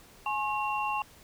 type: tone cluster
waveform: sine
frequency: 842 / 1078 / 2749 Hz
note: G#5 / C#6 / F7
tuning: +24 / -49 / -28 cents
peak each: -31 / -32 / -35 dBFS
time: 0.26-1.02 s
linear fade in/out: 2 ms
effects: pink hiss -55 dBFS RMS until 1.23 s